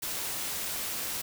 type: noise with amplitude modulation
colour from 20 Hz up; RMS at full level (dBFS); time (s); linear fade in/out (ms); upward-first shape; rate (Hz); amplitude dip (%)
white; -33; 0.02-1.22; 10; sine; 277; 25
effects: none